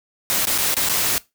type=noise with dropouts; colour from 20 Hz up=white; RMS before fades=-20 dBFS; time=0.3-1.18 s; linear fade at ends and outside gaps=0 ms; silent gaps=0.453-0.471 / 0.579-0.584 / 0.742-0.767 / 0.888-0.896 s; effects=noise-tail reverb RT60 0.2 s tail -19 dB re dry